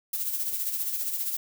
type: noise with tremolo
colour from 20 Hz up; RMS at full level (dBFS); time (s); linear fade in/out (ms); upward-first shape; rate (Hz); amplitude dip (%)
violet; -28; 0.13-1.37; 5; sine; 15; 50
effects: none